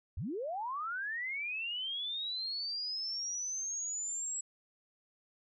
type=linear sweep; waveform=sine; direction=up; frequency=57.2 to 7750 Hz; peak=-35 dBFS; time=0.17-4.41 s; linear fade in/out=5 ms; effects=none